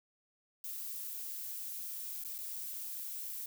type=noise with dropouts; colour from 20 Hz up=violet; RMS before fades=-42 dBFS; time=0.64-3.46 s; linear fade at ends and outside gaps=2 ms; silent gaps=2.239-2.247 / 2.382-2.386 s; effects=none